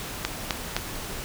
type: click train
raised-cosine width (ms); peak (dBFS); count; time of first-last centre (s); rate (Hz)
0.2; -6; 3; 0.25-0.765; 3.88
effects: pink hiss -35 dBFS RMS until 1.24 s